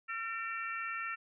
harmonic tone with a mistuned harmonic, 452.7 Hz, A4, 49 cents sharp, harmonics 3 / 4 / 5 / 6, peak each -39 / -41 / -43 / -45 dBFS, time 0.08-1.16 s, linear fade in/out 20 ms, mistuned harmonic 5, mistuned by +44 cents, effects none

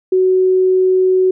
sine tone, 372.6 Hz, F#4, 12 cents sharp, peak -9 dBFS, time 0.12-1.31 s, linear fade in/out 5 ms, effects none

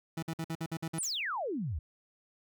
30% pulse tone bursts, 162.9 Hz, E3, 20 cents flat, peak -31 dBFS, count 8, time 0.17-0.989 s, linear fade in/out 5 ms, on 56 ms, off 53 ms
sine exponential sweep, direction down, 10790 to 65.2 Hz, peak -32 dBFS, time 0.98-1.79 s, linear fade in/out 5 ms
blue noise with exponential decay, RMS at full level -42 dBFS, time 1.03-1.28 s, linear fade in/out 0 ms, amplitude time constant 53 ms
effects none

